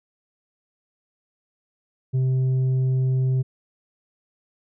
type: tone with tanh clipping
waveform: sine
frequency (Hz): 130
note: C3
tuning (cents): -11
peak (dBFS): -19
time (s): 2.13-3.43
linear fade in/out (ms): 20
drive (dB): 4
effects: none